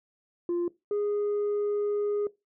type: tone pair in turn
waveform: sine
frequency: 347.6 / 412.8 Hz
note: F4 / G#4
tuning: -8 / -10 cents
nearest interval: minor third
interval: 298 cents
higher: second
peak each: -23 dBFS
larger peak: neither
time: 0.49-0.68 / 0.91-2.27 s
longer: second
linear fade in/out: 2 ms
effects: noise-tail reverb RT60 0.2 s tail -20 dB re dry + tanh soft clip ceiling -24 dBFS